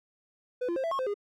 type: tone with pitch steps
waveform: triangle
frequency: 498.9 / 343.7 / 529 / 663 / 1086 / 517 / 408.9 Hz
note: B4 / F4 / C5 / E5 / C#6 / C5 / G#4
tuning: +17 / -28 / +19 / +10 / -36 / -21 / -27 cents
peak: -26 dBFS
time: 0.61-1.142 s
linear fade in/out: 10 ms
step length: 76 ms
effects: none